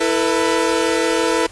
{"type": "chord", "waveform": "sawtooth", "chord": "E suspended fourth", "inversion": "none", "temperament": "equal with one note detuned", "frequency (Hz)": [329.6, 447.9, 493.9], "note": ["E4", "A4", "B4"], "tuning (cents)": [0, 31, 0], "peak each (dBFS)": -16, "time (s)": [0, 1.47], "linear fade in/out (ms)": 10, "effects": ["pink hiss -41 dBFS RMS until 1.51 s", "resampled to 24000 Hz"]}